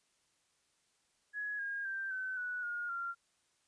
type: tone with pitch steps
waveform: sine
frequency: 1679 / 1625.6 / 1573.8 / 1523.7 / 1475.2 / 1428.3 / 1382.8 Hz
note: G#6 / G#6 / G6 / G6 / F#6 / F6 / F6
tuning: +18 / -38 / +6 / -50 / -6 / +38 / -18 cents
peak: -36 dBFS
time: 1.33-3.15 s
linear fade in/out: 50 ms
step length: 260 ms
effects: white hiss -75 dBFS RMS until 3.67 s + resampled to 22050 Hz